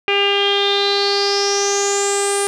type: tone with low-pass filter sweep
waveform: sawtooth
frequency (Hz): 401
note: G4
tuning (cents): +39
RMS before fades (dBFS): -17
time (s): 0.08-2.47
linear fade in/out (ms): 0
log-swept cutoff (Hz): 2600 to 9400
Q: 9.1
effects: none